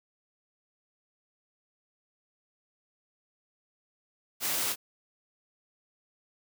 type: high-pass noise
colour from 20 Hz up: white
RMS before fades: -30 dBFS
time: 4.4-4.76 s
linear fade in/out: 50 ms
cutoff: 140 Hz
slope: 12 dB/octave
effects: none